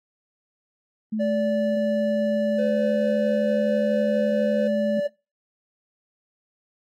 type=tone with pitch glide; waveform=sine; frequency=216.6 to 213.4 Hz; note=A3 to G#3; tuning=-27 to +47 cents; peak=-23 dBFS; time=1.12-5 s; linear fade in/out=10 ms; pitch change=-26 cents; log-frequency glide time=1.43-3.63 s
type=tone; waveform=triangle; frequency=581 Hz; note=D5; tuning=19 cents flat; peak=-20 dBFS; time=1.19-5.08 s; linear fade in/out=20 ms
type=tone with tremolo; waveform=triangle; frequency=509 Hz; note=C5; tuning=48 cents flat; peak=-23 dBFS; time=2.58-4.68 s; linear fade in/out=10 ms; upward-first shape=sine; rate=4.5 Hz; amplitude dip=25%
effects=noise-tail reverb RT60 0.3 s tail -21 dB re dry + AAC 48 kbps